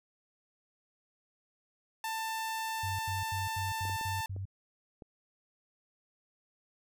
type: tone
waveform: sawtooth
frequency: 890 Hz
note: A5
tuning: 20 cents sharp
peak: -30 dBFS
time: 2.04-4.26 s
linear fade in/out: 2 ms
type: tone bursts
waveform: sine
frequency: 96.4 Hz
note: G2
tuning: 28 cents flat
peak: -35 dBFS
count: 7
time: 2.83-4.454 s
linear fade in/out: 5 ms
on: 160 ms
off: 84 ms
type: clicks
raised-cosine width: 2 ms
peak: -34 dBFS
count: 5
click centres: 3.853 / 3.897 / 4.012 / 4.364 / 5.022 s
effects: none